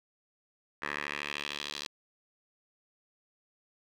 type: tone with band-pass filter sweep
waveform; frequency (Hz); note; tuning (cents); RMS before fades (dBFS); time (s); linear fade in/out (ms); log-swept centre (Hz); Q
10% pulse; 73; D2; -10; -38; 0.82-1.87; 5; 1700 to 4300; 2.1
effects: none